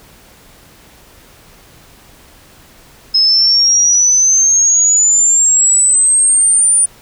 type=exponential sweep; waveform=sine; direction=up; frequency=5140 to 9397 Hz; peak=-7 dBFS; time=3.14-6.86 s; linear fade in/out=10 ms; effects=pink hiss -43 dBFS RMS until 7.01 s